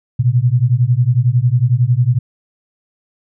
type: beating tone pair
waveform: sine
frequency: 117.5 / 128.5 Hz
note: A#2 / C3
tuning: +14 / -31 cents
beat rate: 11 Hz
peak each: -13 dBFS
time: 0.19-2.19 s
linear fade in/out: 10 ms
effects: none